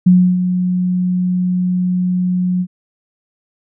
sine tone with ADSR envelope, 181.2 Hz, F#3, 36 cents flat, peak -4 dBFS, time 0.06-2.67 s, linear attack 10 ms, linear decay 300 ms, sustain -9 dB, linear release 60 ms, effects none

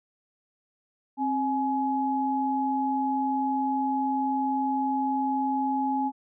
sine tone pair together, 265.9 / 842.2 Hz, C4 / G#5, +28 / +24 cents, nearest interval octave + minor sixth, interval 1996 cents, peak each -27 / -26 dBFS, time 1.17-6.12 s, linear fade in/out 50 ms, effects none

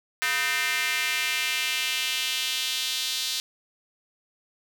square tone with high-pass filter sweep, 140 Hz, C#3, 18 cents sharp, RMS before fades -27 dBFS, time 0.22-3.4 s, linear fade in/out 0 ms, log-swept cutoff 1800 to 3900 Hz, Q 2.3, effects none

